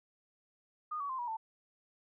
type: tone with pitch steps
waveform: sine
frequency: 1227 / 1131.7 / 1043.8 / 962.7 / 887.9 Hz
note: D#6 / C#6 / C6 / B5 / A5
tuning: -25 / +35 / -4 / -45 / +15 cents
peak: -35 dBFS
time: 0.91-1.37 s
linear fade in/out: 10 ms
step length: 92 ms
effects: none